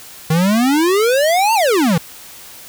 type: exponential two-way sweep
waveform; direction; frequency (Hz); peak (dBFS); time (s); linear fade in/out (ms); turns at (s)
square; up then down; 153.5 to 930 to 153.5; -12; 0.3-1.98; 5; 1.54
effects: white hiss -37 dBFS RMS until 2.68 s